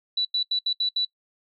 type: tone bursts at uneven times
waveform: sine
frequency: 3951 Hz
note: B7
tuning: in tune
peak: -21 dBFS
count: 6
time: 0.17-0.25 / 0.34-0.43 / 0.51-0.59 / 0.66-0.73 / 0.8-0.89 / 0.96-1.05 s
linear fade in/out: 5 ms
effects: noise-tail reverb RT60 0.1 s tail -23 dB re dry